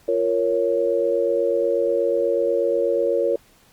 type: chord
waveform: sine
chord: Bb minor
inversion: second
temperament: equal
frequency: 349.2 / 466.2 / 554.4 Hz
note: F4 / Bb4 / Db5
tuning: 0 / 0 / 0 cents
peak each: -25 / -21 / -21 dBFS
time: 0.08-3.36 s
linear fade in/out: 5 ms
effects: pink hiss -55 dBFS RMS until 3.72 s + Opus 48 kbps